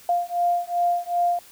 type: beating tone pair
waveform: sine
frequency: 698.5 / 701.1 Hz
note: F5 / F5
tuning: 0 / +7 cents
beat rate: 2.6 Hz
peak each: -23 dBFS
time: 0.09-1.39 s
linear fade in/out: 2 ms
effects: white hiss -49 dBFS RMS until 1.51 s